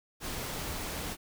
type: noise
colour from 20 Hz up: pink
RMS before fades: -37 dBFS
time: 0.2-1.17 s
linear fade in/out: 50 ms
effects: none